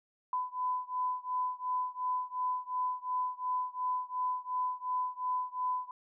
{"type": "beating tone pair", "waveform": "sine", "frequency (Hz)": [1003, 1005.8], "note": ["B5", "B5"], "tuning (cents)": [26, 31], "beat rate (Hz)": 2.8, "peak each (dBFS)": [-34, -35], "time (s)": [0.33, 5.91], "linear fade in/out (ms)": 2, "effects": []}